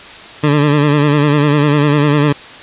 20% pulse tone with vibrato, 146.83 Hz, D3, in tune, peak -4 dBFS, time 0.43-2.33 s, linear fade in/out 10 ms, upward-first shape sine, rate 10 Hz, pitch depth 54 cents each way, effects white hiss -33 dBFS RMS until 2.62 s + resampled to 8000 Hz

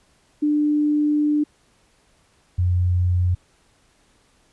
sine tone pair in turn, 297.6 / 89.51 Hz, D4 / F2, +23 / +43 cents, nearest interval octave + major sixth, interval 2080 cents, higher first, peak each -16 dBFS, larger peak neither, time 0.42-1.44 / 2.58-3.35 s, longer first, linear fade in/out 10 ms, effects pink hiss -60 dBFS RMS until 4.52 s + resampled to 24000 Hz

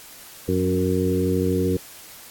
harmonic tone with a mistuned harmonic, 92.5 Hz, F#2, in tune, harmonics 1 / 2 / 3 / 4 / 5, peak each -25 / -25 / -25 / -25 / -25 dBFS, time 0.48-1.77 s, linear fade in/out 5 ms, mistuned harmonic 2, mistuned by -20 cents, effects white hiss -43 dBFS RMS until 2.3 s + AAC 64 kbps

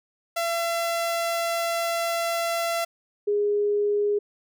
sawtooth / sine tone pair in turn, 676 / 412.3 Hz, E5 / G#4, +43 / -13 cents, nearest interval major sixth, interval 856 cents, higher first, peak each -20 dBFS, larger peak neither, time 0.36-2.85 / 3.27-4.19 s, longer first, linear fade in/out 10 ms, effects none

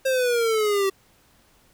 square exponential sweep, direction down, 535 to 383.5 Hz, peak -20 dBFS, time 0.05-0.9 s, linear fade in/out 10 ms, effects pink hiss -59 dBFS RMS until 1.73 s

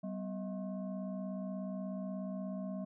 sine tone with frequency modulation, 192.2 Hz, G3, 34 cents flat, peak -37 dBFS, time 0.03-2.85 s, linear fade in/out 10 ms, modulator 441 Hz, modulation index 0.86, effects none

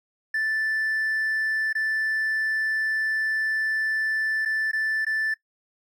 triangle tone with dropouts, 1760 Hz, A6, in tune, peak -20 dBFS, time 0.34-5.34 s, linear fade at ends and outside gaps 5 ms, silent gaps 1.728-1.751 / 4.451-4.457 / 4.714-4.731 / 5.049-5.065 s, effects noise-tail reverb RT60 0.1 s tail -20 dB re dry + tanh soft clip ceiling -17 dBFS

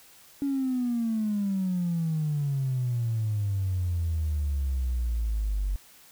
triangle exponential sweep, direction down, 283.1 to 46.61 Hz, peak -21 dBFS, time 0.42-5.76 s, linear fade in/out 0 ms, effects tanh soft clip ceiling -22 dBFS + white hiss -54 dBFS RMS until 6.11 s

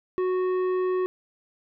triangle tone with tanh clipping, 368.6 Hz, F#4, 7 cents flat, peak -24 dBFS, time 0.18-1.06 s, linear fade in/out 0 ms, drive 14 dB, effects none

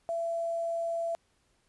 sine tone with quantisation, 671 Hz, E5, 31 cents sharp, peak -29 dBFS, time 0.09-1.15 s, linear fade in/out 0 ms, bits 9, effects pink hiss -71 dBFS RMS until 1.68 s + resampled to 24000 Hz

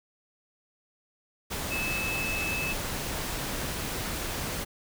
sine tone in noise, 2606 Hz, E7, 20 cents flat, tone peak -30 dBFS, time 1.7-2.74 s, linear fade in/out 20 ms, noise pink, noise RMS -33 dBFS, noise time 1.5-4.65 s, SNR 0 dB, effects none

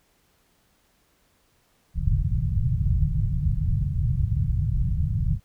white low-pass noise, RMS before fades -23 dBFS, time 1.94-5.4 s, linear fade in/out 50 ms, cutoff 150 Hz, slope 48 dB/octave, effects pink hiss -65 dBFS RMS until 5.44 s

